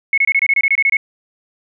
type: tone bursts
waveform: sine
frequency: 2191 Hz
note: C#7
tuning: 21 cents flat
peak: -10 dBFS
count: 12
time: 0.13-0.969 s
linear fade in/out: 2 ms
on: 47 ms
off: 25 ms
effects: none